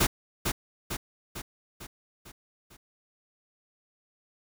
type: noise with echo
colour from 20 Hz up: pink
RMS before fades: -23 dBFS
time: 0-0.07 s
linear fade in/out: 10 ms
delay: 450 ms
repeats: 6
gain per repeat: -5 dB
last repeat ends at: 2.77 s
effects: none